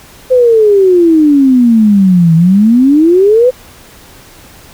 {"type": "exponential two-way sweep", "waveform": "sine", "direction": "down then up", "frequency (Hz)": [519, 160.3, 519], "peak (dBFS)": -3, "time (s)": [0.3, 3.51], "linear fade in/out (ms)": 20, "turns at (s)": 2.35, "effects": ["pink hiss -37 dBFS RMS until 4.73 s"]}